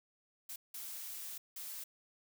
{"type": "noise bursts at uneven times", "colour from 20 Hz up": "blue", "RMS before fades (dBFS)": -45, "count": 3, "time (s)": [[0.49, 0.56], [0.74, 1.38], [1.56, 1.84]], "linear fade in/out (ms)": 5, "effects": []}